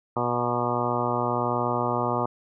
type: harmonic tone with a mistuned harmonic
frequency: 121.3 Hz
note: B2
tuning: 31 cents flat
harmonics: 1 / 2 / 3 / 4 / 5 / 6 / 7 / 8 / 9 / 10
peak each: -32 / -32 / -32 / -32 / -32 / -32 / -32 / -32 / -32 / -32 dBFS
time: 0.16-2.26 s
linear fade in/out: 5 ms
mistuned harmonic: 8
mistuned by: -24 cents
effects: none